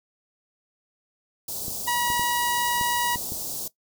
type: band-stop noise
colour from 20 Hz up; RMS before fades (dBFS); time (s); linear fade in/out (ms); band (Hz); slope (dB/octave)
white; -32; 1.48-3.68; 5; 800 to 4500; 24
type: clicks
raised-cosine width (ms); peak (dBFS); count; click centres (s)
3; -22; 6; 1.682 / 2.102 / 2.195 / 2.812 / 3.159 / 3.321
type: tone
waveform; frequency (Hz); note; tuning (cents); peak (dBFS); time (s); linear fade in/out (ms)
sawtooth; 962; B5; -46; -19; 1.87-3.16; 10
effects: noise-tail reverb RT60 0.1 s tail -17 dB re dry